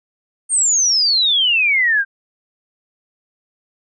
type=exponential sweep; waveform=sine; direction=down; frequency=8880 to 1550 Hz; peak=-12 dBFS; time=0.49-2.05 s; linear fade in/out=50 ms; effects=none